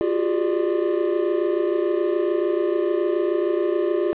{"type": "tone cluster", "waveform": "triangle", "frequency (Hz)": [349.4, 376.3, 408.3, 595], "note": ["F4", "F#4", "G#4", "D5"], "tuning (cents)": [1, 29, -29, 22], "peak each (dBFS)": [-20, -24, -23, -26], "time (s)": [0.01, 4.13], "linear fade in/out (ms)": 0, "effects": ["resampled to 8000 Hz", "8-bit"]}